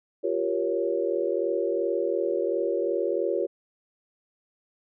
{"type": "chord", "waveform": "sine", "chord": "G half-diminished seventh", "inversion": "third", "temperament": "equal with one note detuned", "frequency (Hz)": [349.2, 392, 472.7, 554.4], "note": ["F4", "G4", "Bb4", "Db5"], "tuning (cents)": [0, 0, 24, 0], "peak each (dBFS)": -29, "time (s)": [0.23, 3.47], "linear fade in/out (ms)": 20, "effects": []}